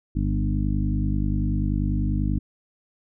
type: harmonic tone with a mistuned harmonic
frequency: 50.3 Hz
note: G1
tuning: 45 cents sharp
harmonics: 1 / 2 / 3 / 4 / 5 / 6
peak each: -24 / -27 / -29 / -30 / -31 / -32 dBFS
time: 0.15-2.39 s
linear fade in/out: 10 ms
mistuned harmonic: 4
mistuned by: +16 cents
effects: none